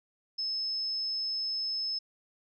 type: tone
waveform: sine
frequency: 5210 Hz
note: E8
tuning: 21 cents flat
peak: -30 dBFS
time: 0.38-1.99 s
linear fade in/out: 10 ms
effects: none

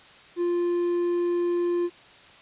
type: tone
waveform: triangle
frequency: 348.9 Hz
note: F4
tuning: 2 cents flat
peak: -20 dBFS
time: 0.36-1.9 s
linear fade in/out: 50 ms
effects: white hiss -50 dBFS RMS until 2.41 s + resampled to 8000 Hz

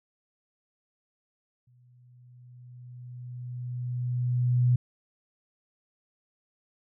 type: tone with exponential growth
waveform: sine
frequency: 123.47 Hz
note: B2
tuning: in tune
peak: -18 dBFS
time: 1.67-4.76 s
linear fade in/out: 5 ms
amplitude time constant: 670 ms
effects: none

